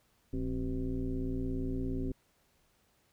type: tone with frequency modulation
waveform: sine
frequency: 146.83 Hz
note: D3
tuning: in tune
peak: -31 dBFS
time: 0.33-2.12 s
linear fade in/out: 5 ms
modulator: 117 Hz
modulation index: 1.8
effects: pink hiss -71 dBFS RMS until 3.12 s